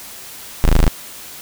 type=tone; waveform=30% pulse; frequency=26.48 Hz; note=G#0; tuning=35 cents sharp; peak=-6 dBFS; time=0.64-0.88 s; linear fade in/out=0 ms; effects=white hiss -35 dBFS RMS until 1.41 s